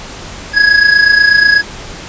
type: tone with amplitude modulation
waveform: square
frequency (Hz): 1668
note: G#6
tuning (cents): +7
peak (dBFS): -3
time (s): 0.53-1.63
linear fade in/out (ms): 50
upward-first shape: sine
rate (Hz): 28.2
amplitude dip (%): 65
effects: pink hiss -28 dBFS RMS until 2.08 s + resampled to 16000 Hz